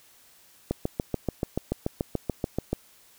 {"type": "click train", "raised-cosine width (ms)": 2, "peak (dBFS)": -12, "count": 15, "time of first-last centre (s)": [0.71, 2.73], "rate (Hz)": 6.93, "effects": ["white hiss -57 dBFS RMS until 3.18 s"]}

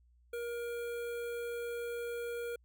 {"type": "tone with notch filter", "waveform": "square", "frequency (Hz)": 473.4, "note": "A#4", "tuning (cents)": 27, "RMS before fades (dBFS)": -39, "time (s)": [0.33, 2.56], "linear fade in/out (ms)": 5, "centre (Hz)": 5300, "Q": 0.83, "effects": ["added 60 Hz sine -63 dBFS peak until 2.64 s"]}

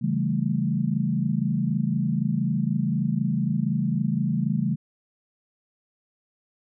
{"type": "chord", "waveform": "sine", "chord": "A dominant seventh", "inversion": "first", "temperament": "equal", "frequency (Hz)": [138.59, 164.81, 196, 220], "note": ["C#3", "E3", "G3", "A3"], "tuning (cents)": [0, 0, 0, 0], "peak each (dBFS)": -27, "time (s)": [0.01, 4.76], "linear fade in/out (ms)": 20, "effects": []}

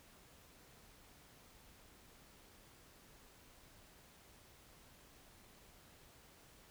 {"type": "silence", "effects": ["pink hiss -63 dBFS RMS until 6.7 s"]}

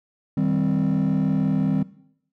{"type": "chord", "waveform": "triangle", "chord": "C minor", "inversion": "first", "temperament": "just", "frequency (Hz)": [156.98, 196.22, 261.6], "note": ["Eb3", "G3", "C4"], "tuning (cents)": [16, 2, 0], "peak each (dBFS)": -20, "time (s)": [0.37, 1.83], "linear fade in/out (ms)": 5, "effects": ["noise-tail reverb RT60 0.7 s tail -20 dB re dry", "tanh soft clip ceiling -13 dBFS"]}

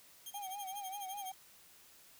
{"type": "tone with tremolo", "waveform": "10% pulse", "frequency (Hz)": 3206, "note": "G7", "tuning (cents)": 38, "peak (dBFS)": -35, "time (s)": [0.26, 1.34], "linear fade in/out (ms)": 2, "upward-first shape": "sine", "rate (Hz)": 12, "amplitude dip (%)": 100}
{"type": "tone with vibrato", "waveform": "triangle", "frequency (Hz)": 784, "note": "G5", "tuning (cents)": 0, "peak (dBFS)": -40, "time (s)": [0.34, 1.32], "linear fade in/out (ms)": 5, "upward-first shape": "sine", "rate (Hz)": 5.1, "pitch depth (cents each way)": 89}
{"effects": ["white hiss -61 dBFS RMS until 2.19 s"]}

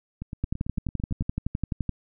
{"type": "two click trains", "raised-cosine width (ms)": 5, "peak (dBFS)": [-14, -21], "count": [18, 10], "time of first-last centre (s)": [[0.44, 1.893], [0.22, 1.222]], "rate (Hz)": [11.7, 8.98], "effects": []}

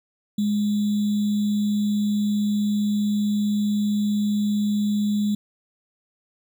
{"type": "tone with sample-and-hold", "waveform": "sine", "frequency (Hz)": 207.7, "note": "G#3", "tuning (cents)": 0, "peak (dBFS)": -19, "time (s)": [0.38, 5.35], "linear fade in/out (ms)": 5, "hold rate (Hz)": 3675, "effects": []}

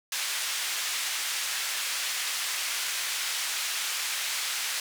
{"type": "band-pass noise", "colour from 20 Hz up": "pink", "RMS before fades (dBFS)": -31, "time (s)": [0.12, 4.8], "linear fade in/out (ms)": 2, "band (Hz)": [1900, 11000], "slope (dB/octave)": 12, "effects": []}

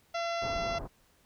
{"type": "harmonic tone", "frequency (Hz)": 679, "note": "F5", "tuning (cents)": -49, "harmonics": [1, 2, 3, 4, 5, 6, 7, 8, 9], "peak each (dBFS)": [-32, -38, -42, -44, -46, -48, -49, -50, -51], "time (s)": [0.14, 0.79], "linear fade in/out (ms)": 10}
{"type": "low-pass noise", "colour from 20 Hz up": "pink", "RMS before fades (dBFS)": -40, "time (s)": [0.41, 0.88], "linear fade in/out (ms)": 20, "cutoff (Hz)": 1100, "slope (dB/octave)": 24}
{"effects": ["pink hiss -66 dBFS RMS until 1.25 s"]}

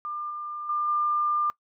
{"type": "tone with level steps", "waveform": "sine", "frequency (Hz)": 1198, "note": "D6", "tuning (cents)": 34, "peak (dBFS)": [-30, -32, -24, -22], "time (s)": [0.05, 1.5], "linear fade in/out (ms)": 0, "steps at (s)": [0.3, 0.69, 0.88], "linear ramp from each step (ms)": 5, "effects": ["noise-tail reverb RT60 0.1 s tail -22 dB re dry"]}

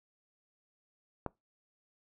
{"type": "click", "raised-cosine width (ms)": 1, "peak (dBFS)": -20, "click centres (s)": 1.263, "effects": ["noise-tail reverb RT60 0.2 s tail -23 dB re dry"]}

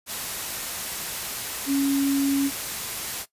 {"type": "tone in noise", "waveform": "sine", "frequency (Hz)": 277.2, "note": "C#4", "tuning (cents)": 0, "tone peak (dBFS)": -19, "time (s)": [1.66, 2.51], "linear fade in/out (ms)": 50, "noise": "white", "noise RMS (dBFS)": -31, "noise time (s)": [0.06, 3.26], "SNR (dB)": 9, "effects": ["noise-tail reverb RT60 0.1 s tail -17 dB re dry", "resampled to 32000 Hz"]}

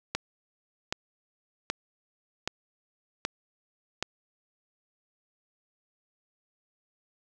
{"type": "click train", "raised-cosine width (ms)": 0.2, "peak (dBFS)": -11, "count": 6, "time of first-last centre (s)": [0.15, 4.026], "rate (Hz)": 1.29, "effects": []}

